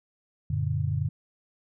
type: chord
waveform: sine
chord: Gb augmented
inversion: none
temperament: just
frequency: 92.5 / 115.62 / 144.53 Hz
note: Gb2 / Bb2 / D3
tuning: 0 / -14 / -27 cents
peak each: -29 / -30 / -28 dBFS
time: 0.5-1.09 s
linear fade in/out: 5 ms
effects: none